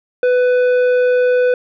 triangle tone with tanh clipping, 497.9 Hz, B4, 14 cents sharp, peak -12 dBFS, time 0.23-1.54 s, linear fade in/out 2 ms, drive 13 dB, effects none

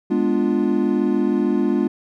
triangle chord, G# diminished seventh, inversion none, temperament equal, 207.7 / 246.9 / 293.7 / 349.2 Hz, G#3 / B3 / D4 / F4, 0 / 0 / 0 / 0 cents, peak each -20 dBFS, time 0.1-1.88 s, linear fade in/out 10 ms, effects none

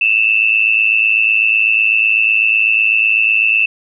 sine tone with amplitude modulation, 2654 Hz, E7, 11 cents sharp, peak -6 dBFS, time 0.01-3.66 s, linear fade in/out 5 ms, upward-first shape sine, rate 108 Hz, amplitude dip 80%, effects none

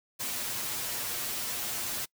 white noise with comb filter, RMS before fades -34 dBFS, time 0.19-2.06 s, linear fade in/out 20 ms, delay 8.4 ms, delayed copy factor +0.95, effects noise-tail reverb RT60 0.1 s tail -24 dB re dry

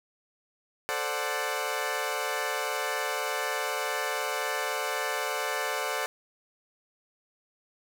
15% pulse chord, D dominant seventh, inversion second, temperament equal, 440 / 523.3 / 587.3 / 740 Hz, A4 / C5 / D5 / F#5, 0 / 0 / 0 / 0 cents, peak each -28 dBFS, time 0.89-6.06 s, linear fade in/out 0 ms, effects none

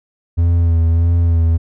triangle tone with vibrato, 83.9 Hz, E2, 31 cents sharp, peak -8 dBFS, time 0.37-1.58 s, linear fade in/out 20 ms, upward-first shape sine, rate 1.6 Hz, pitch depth 33 cents each way, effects none

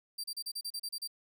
sawtooth tone bursts, 4699 Hz, D8, in tune, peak -33 dBFS, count 10, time 0.18-1.076 s, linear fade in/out 10 ms, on 59 ms, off 34 ms, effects none

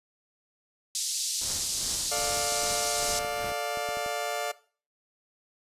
pink band-pass noise, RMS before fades -31 dBFS, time 0.95-3.19 s, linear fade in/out 0 ms, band 4400 to 9400 Hz, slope 24 dB/octave
pink noise with tremolo, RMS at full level -40 dBFS, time 1.41-3.51 s, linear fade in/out 5 ms, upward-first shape triangle, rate 2.5 Hz, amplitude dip 70%
sawtooth chord, D minor, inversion second, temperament just, 440.5 / 587.3 / 704.8 Hz, A4 / D5 / F5, +2 / 0 / +16 cents, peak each -33 / -29 / -29 dBFS, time 2.11-4.52 s, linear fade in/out 10 ms
clicks, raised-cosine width 2 ms, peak -30 dBFS, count 12, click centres 2.186 / 2.375 / 2.523 / 2.636 / 3.028 / 3.248 / 3.445 / 3.519 / 3.773 / 3.889 / 3.971 / 4.062 s
effects noise-tail reverb RT60 0.4 s tail -18 dB re dry + resampled to 32000 Hz

